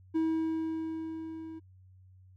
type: tone with level ramp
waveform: triangle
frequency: 321.5 Hz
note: E4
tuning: 43 cents flat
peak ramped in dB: -23 to -39 dBFS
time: 0.14-1.6 s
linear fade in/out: 20 ms
effects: added 93 Hz sine -54 dBFS peak until 2.36 s